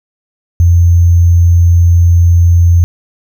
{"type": "tone with sample-and-hold", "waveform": "sine", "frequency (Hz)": 86, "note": "F2", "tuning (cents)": -26, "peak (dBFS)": -3, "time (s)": [0.6, 2.84], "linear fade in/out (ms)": 0, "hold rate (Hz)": 6300, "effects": []}